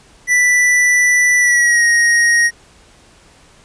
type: tone with pitch glide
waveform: square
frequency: 1975.5 to 1876.5 Hz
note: B6 to A#6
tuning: 0 to +11 cents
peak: -10 dBFS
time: 0.27-2.51 s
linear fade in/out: 50 ms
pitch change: -89 cents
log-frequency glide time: 1.38-1.84 s
effects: pink hiss -47 dBFS RMS until 3.64 s + resampled to 22050 Hz